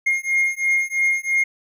triangle beating tone pair, 2134 / 2137 Hz, C7 / C7, +34 / +36 cents, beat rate 3 Hz, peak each -19 dBFS, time 0.06-1.44 s, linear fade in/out 10 ms, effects none

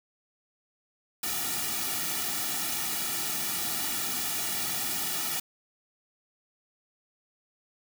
white noise with comb filter, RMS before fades -31 dBFS, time 1.23-5.4 s, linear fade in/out 5 ms, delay 1.9 ms, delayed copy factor -0.95, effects none

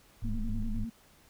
sine tone with tremolo, 103.83 Hz, G#2, in tune, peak -36 dBFS, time 0.22-0.85 s, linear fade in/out 5 ms, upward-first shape square, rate 3.7 Hz, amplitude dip 55%
sine tone, 26.01 Hz, G#0, 4 cents sharp, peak -30 dBFS, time 0.23-0.85 s, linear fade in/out 10 ms
sine tone with vibrato, 220 Hz, A3, in tune, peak -35 dBFS, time 0.24-0.9 s, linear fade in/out 10 ms, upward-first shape square, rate 10 Hz, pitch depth 81 cents each way
effects tanh soft clip ceiling -20 dBFS + pink hiss -61 dBFS RMS until 1.29 s

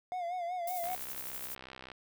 triangle tone with vibrato, 708 Hz, F5, 23 cents sharp, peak -32 dBFS, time 0.12-0.95 s, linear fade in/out 0 ms, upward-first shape sine, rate 5.3 Hz, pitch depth 72 cents each way
violet noise with tremolo, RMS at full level -40 dBFS, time 0.67-1.55 s, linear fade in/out 5 ms, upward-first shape sine, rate 12 Hz, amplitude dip 40%
click train, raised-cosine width 0.3 ms, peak -30 dBFS, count 71, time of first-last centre 0.84-1.917 s, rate 65 Hz
effects none

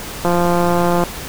click train, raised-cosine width 1 ms, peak -3 dBFS, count 138, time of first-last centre 0.25-1.037 s, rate 174 Hz, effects pink hiss -29 dBFS RMS until 1.28 s

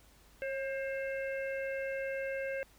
harmonic tone with a mistuned harmonic, 532 Hz, C5, 29 cents sharp, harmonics 1 / 3 / 4 / 5, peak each -35 / -42 / -45 / -48 dBFS, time 0.42-2.63 s, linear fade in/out 0 ms, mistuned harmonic 1, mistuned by +33 cents, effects added 50 Hz sine -63 dBFS peak until 2.78 s + pink hiss -63 dBFS RMS until 2.78 s

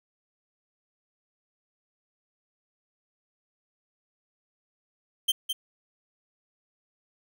45% pulse tone with echo, 3136 Hz, G7, in tune, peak -20 dBFS, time 5.28-5.32 s, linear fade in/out 10 ms, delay 210 ms, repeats 1, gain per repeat -6 dB, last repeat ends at 5.53 s, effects none

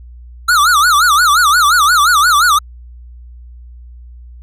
square tone with vibrato, 1300 Hz, E6, 24 cents flat, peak -8 dBFS, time 0.48-2.59 s, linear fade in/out 10 ms, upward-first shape sine, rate 5.7 Hz, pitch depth 220 cents each way, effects added 60 Hz sine -32 dBFS peak until 4.42 s + resampled to 32000 Hz

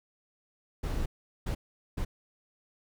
brown noise bursts at uneven times, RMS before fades -31 dBFS, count 3, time 0.83-1.06 / 1.46-1.55 / 1.97-2.05 s, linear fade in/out 10 ms, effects none

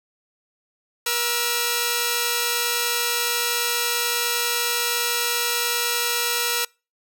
5% pulse tone pair together, 477.1 / 1330 Hz, A#4 / E6, +40 / +15 cents, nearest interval octave + tritone, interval 1775 cents, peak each -12 dBFS, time 1.06-6.65 s, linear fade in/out 5 ms, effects noise-tail reverb RT60 0.3 s tail -26 dB re dry

